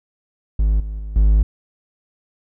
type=tone with level steps; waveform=triangle; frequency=52.2 Hz; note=G#1; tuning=10 cents sharp; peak=-11 / -22 / -24 / -8 dBFS; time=0.59-1.43 s; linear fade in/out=5 ms; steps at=0.8 / 0.99 / 1.16 s; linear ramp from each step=2 ms; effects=none